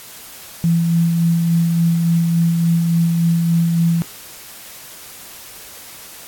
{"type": "tone with tremolo", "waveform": "sine", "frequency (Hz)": 167.7, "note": "E3", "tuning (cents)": 30, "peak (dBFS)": -11, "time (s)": [0.64, 4.02], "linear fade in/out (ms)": 0, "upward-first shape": "sine", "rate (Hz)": 3.5, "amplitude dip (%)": 30, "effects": ["white hiss -37 dBFS RMS until 6.27 s", "AAC 64 kbps"]}